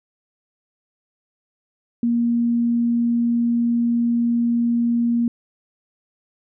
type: tone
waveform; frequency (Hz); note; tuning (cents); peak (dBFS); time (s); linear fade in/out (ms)
sine; 235.8; A#3; +20; -16; 2.03-5.28; 2
effects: none